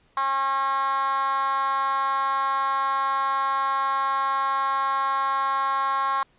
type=tone with high-pass filter; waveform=10% pulse; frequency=271.2 Hz; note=C#4; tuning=38 cents flat; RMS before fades=-24 dBFS; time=0.17-6.23 s; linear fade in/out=2 ms; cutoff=1000 Hz; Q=8.2; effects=pink hiss -62 dBFS RMS until 6.38 s + resampled to 8000 Hz